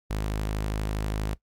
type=tone; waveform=sawtooth; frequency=52.4 Hz; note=G#1; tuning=16 cents sharp; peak=-23 dBFS; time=0.1-1.35 s; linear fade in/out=10 ms; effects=noise-tail reverb RT60 0.1 s tail -21 dB re dry + AAC 64 kbps